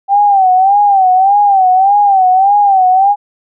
sine tone with vibrato, 779 Hz, G5, 11 cents flat, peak -5 dBFS, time 0.08-3.16 s, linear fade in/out 50 ms, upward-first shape sine, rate 1.7 Hz, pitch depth 100 cents each way, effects none

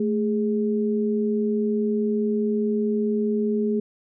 sine tone pair together, 218.8 / 414.2 Hz, A3 / G#4, -9 / -5 cents, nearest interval major seventh, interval 1104 cents, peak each -22 / -24 dBFS, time 0-3.8 s, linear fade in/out 5 ms, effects none

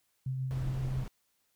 sine tone with tremolo, 130.9 Hz, C3, 1 cent sharp, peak -30 dBFS, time 0.26-1.04 s, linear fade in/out 5 ms, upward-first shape triangle, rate 7.3 Hz, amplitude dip 30%
brown noise, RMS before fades -39 dBFS, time 0.51-1.08 s, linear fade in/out 0 ms
effects white hiss -75 dBFS RMS until 1.55 s

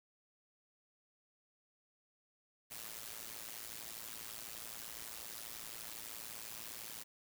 white noise with amplitude modulation, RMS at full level -44 dBFS, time 2.7-7.04 s, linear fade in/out 20 ms, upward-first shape sine, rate 112 Hz, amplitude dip 85%, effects none

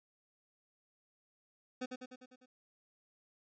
25% pulse tone with echo, 253.8 Hz, B3, 47 cents sharp, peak -33 dBFS, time 1.81-1.86 s, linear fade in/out 10 ms, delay 100 ms, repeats 6, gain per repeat -4 dB, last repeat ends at 2.46 s, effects resampled to 16000 Hz

